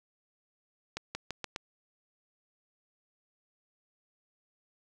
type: accelerating click train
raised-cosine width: 0.2 ms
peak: -18 dBFS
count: 5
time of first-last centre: 0.97-1.561 s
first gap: 180 ms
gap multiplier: 0.87
effects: none